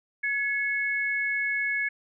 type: tone pair together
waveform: sine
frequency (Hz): 1691.8 / 2196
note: G#6 / C#7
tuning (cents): +32 / -17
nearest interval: perfect fourth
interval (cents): 451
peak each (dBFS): -28 / -27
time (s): 0.23-1.89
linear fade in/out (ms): 10
effects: none